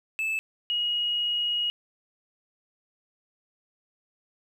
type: tone pair in turn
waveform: triangle / sine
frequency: 2622 / 2891 Hz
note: E7 / F#7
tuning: -10 / -41 cents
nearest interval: major second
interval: 169 cents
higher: second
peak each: -24 dBFS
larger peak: neither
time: 0.19-0.39 / 0.7-1.7 s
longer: second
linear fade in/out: 0 ms
effects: 10-bit